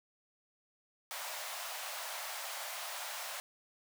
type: high-pass noise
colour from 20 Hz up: pink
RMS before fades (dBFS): -42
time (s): 1.11-3.4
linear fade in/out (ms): 0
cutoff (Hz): 600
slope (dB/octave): 48
effects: none